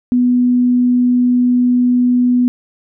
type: tone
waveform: sine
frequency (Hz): 246.9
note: B3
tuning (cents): 0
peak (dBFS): -9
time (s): 0.12-2.48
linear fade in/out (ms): 0
effects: none